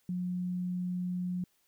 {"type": "tone", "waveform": "sine", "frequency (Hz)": 179.9, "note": "F#3", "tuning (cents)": -48, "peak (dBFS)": -31, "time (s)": [0.09, 1.44], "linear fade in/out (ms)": 2, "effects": ["white hiss -72 dBFS RMS until 1.67 s"]}